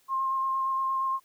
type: tone with vibrato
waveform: sine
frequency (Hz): 1064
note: C6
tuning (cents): +29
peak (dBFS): -25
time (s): 0.08-1.2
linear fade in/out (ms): 50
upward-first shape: square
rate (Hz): 8.6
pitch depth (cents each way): 10
effects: white hiss -65 dBFS RMS until 1.24 s